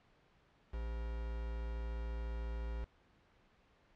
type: tone with quantisation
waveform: triangle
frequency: 57 Hz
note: A#1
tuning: 38 cents flat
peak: -36 dBFS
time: 0.73-2.85 s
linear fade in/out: 10 ms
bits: 8
effects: pink hiss -69 dBFS RMS until 3.95 s + low-pass 3000 Hz 12 dB/octave